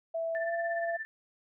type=tone with pitch glide; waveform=sine; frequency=659.3 to 675.5 Hz; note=E5 to E5; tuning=0 to +42 cents; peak=-30 dBFS; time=0.14-0.97 s; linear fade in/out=10 ms; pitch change=+42 cents; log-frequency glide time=0.39-0.51 s
type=tone with tremolo; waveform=sine; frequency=1771 Hz; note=A6; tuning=11 cents sharp; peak=-32 dBFS; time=0.35-1.05 s; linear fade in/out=0 ms; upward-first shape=triangle; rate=17 Hz; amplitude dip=85%
effects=none